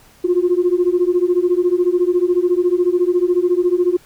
sine beating tone pair, 349.2 / 363.2 Hz, F4 / F#4, 0 / -32 cents, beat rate 14 Hz, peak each -15 dBFS, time 0.24-3.97 s, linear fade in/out 10 ms, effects tanh soft clip ceiling -6 dBFS + pink hiss -49 dBFS RMS until 4.05 s

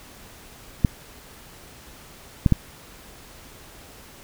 clicks, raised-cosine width 5 ms, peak -3 dBFS, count 3, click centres 0.848 / 2.462 / 2.523 s, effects pink hiss -46 dBFS RMS until 4.23 s

